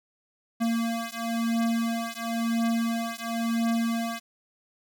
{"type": "beating tone pair", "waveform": "square", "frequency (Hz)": [229.6, 230.57], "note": ["A#3", "A#3"], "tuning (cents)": [-26, -19], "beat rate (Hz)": 0.97, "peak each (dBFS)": -29, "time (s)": [0.6, 4.2], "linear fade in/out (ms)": 20, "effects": []}